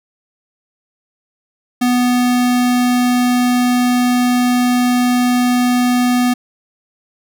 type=tone; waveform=square; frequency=246.9 Hz; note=B3; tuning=in tune; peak=-12 dBFS; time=1.81-6.34 s; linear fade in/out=10 ms; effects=none